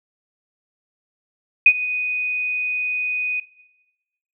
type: tone with ADSR envelope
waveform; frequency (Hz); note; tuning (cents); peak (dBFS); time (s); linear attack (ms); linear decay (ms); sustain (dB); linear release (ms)
sine; 2489; D#7; 0; -5; 1.66-3.4; 4; 61; -15; 4
effects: noise-tail reverb RT60 1.0 s tail -17 dB re dry